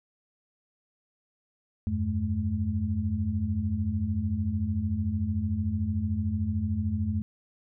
sine tone cluster, 85.4 / 98.8 / 214.8 Hz, F2 / G2 / A3, -38 / +14 / -41 cents, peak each -30 dBFS, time 1.87-7.22 s, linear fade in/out 0 ms, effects none

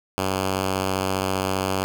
5% pulse tone, 95.2 Hz, F#2, 50 cents sharp, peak -11 dBFS, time 0.18-1.84 s, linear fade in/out 0 ms, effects 8-bit

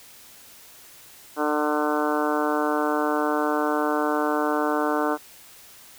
harmonic tone, 150 Hz, D3, 37 cents sharp, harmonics 2 / 3 / 4 / 5 / 6 / 7 / 8 / 9 / 10, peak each -26 / -28 / -29 / -30 / -31 / -31 / -32 / -33 / -33 dBFS, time 1.36-5.18 s, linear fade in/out 50 ms, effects white hiss -48 dBFS RMS until 5.98 s

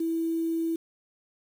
sine tone with quantisation, 329 Hz, E4, 3 cents flat, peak -25 dBFS, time 0-0.76 s, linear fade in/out 5 ms, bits 8, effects none

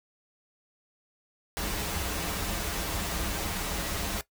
pink noise with comb filter, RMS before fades -32 dBFS, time 1.57-4.21 s, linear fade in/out 0 ms, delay 8 ms, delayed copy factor -0.75, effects noise-tail reverb RT60 0.1 s tail -17 dB re dry

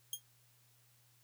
10% pulse tone with exponential decay, 3237 Hz, G#7, 45 cents flat, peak -25 dBFS, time 0.13-0.22 s, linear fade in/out 2 ms, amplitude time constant 18 ms, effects added 120 Hz sine -70 dBFS peak until 1.23 s + white hiss -70 dBFS RMS until 1.23 s

